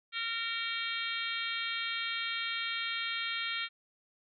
harmonic tone, 460 Hz, A#4, 23 cents flat, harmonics 3 / 4 / 5 / 6 / 7 / 8 / 9, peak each -40 / -41 / -38 / -44 / -39 / -41 / -45 dBFS, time 0.12-3.69 s, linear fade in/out 50 ms, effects none

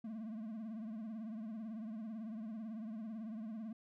triangle tone with vibrato, 220 Hz, A3, in tune, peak -40 dBFS, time 0.04-3.73 s, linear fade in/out 5 ms, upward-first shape triangle, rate 18 Hz, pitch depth 120 cents each way, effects none

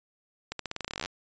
accelerating click train, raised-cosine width 0.2 ms, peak -16 dBFS, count 18, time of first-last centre 0.52-1.059 s, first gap 73 ms, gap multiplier 0.88, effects resampled to 16000 Hz

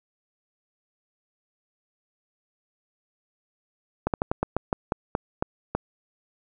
slowing click train, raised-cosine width 1 ms, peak -9 dBFS, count 11, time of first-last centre 4.07-5.75 s, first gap 68 ms, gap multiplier 1.19, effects none

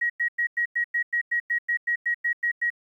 sine tone bursts, 1900 Hz, A#6, 33 cents sharp, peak -21 dBFS, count 15, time 0.01-2.703 s, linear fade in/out 10 ms, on 89 ms, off 97 ms, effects 10-bit

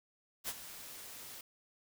white noise with ADSR envelope, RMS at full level -37 dBFS, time 0.44-1.41 s, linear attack 45 ms, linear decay 44 ms, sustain -12 dB, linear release 3 ms, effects none

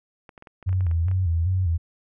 clicks, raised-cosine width 0.5 ms, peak -29 dBFS, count 12, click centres 0.292 / 0.378 / 0.424 / 0.472 / 0.627 / 0.692 / 0.729 / 0.808 / 0.867 / 0.913 / 1.084 / 1.114 s
sine tone with vibrato, 88 Hz, F2, 14 cents sharp, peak -19 dBFS, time 0.66-1.78 s, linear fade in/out 20 ms, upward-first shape square, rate 2.5 Hz, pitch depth 98 cents each way
effects none

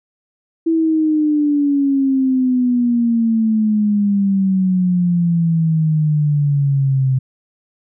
sine exponential sweep, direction down, 329.6 to 130 Hz, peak -12 dBFS, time 0.66-7.19 s, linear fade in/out 10 ms, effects none

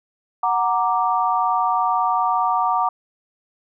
sine chord, Gb augmented, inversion none, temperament equal, 740 / 932.3 / 1174.7 Hz, Gb5 / Bb5 / D6, 0 / 0 / 0 cents, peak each -21 dBFS, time 0.43-2.89 s, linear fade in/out 5 ms, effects none

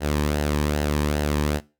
sawtooth tone with flanger, 74.1 Hz, D2, 16 cents sharp, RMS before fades -23 dBFS, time 0-1.61 s, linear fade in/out 50 ms, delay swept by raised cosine 0.85 to 1.47 ms, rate 2.5 Hz, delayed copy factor -0.5, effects noise-tail reverb RT60 0.3 s tail -21 dB re dry

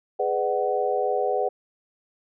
sine chord, G# half-diminished seventh, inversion none, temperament just, 415.3 / 498.4 / 598 / 747.5 Hz, G#4 / B4 / D5 / F#5, 0 / +16 / +31 / +17 cents, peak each -27 / -26 / -29 / -26 dBFS, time 0.19-1.49 s, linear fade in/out 10 ms, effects none

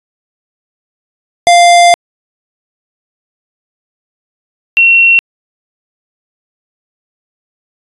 square / sine tone pair in turn, 696 / 2725 Hz, F5 / F7, -6 / -43 cents, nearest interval 2 octaves, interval 2363 cents, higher second, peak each -3 dBFS, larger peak neither, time 1.47-1.94 / 4.77-5.19 s, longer first, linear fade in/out 0 ms, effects resampled to 24000 Hz

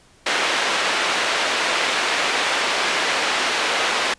white band-pass noise, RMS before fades -21 dBFS, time 0.26-4.14 s, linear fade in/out 5 ms, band 390 to 2900 Hz, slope 12 dB/octave, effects pink hiss -53 dBFS RMS until 4.18 s + resampled to 22050 Hz

